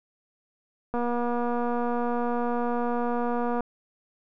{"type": "click train", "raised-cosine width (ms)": 1, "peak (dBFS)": -16, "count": 641, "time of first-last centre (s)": [0.94, 3.607], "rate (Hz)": 240, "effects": []}